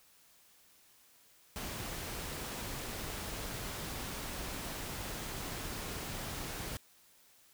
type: noise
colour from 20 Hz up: pink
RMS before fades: -41 dBFS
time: 1.56-6.77 s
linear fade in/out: 0 ms
effects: white hiss -64 dBFS RMS until 7.53 s